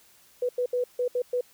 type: tone bursts at uneven times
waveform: sine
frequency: 493.9 Hz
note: B4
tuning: in tune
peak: -23 dBFS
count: 6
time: 0.42-0.49 / 0.58-0.66 / 0.73-0.84 / 0.99-1.08 / 1.15-1.22 / 1.33-1.41 s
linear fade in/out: 5 ms
effects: white hiss -58 dBFS RMS until 1.53 s